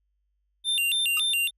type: tone with vibrato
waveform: square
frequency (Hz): 3157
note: G7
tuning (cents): +12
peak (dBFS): -23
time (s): 0.64-1.51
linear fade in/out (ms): 50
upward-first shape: square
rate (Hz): 3.6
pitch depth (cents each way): 220
type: tone with exponential decay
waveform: sawtooth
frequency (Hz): 1244.5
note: D#6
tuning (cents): 0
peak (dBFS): -27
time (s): 1.17-1.25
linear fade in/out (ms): 2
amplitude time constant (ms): 16
effects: added 50 Hz sine -70 dBFS peak until 1.57 s